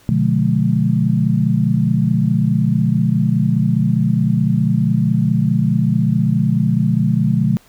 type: chord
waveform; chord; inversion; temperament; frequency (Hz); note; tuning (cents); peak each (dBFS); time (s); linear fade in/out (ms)
sine; B diminished seventh; none; just; 123.47 / 148.16 / 177.8 / 213.4; B2 / D3 / F3 / Ab3; 0 / +16 / +31 / +47; -18; 0.09-7.57; 0
effects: pink hiss -50 dBFS RMS until 7.68 s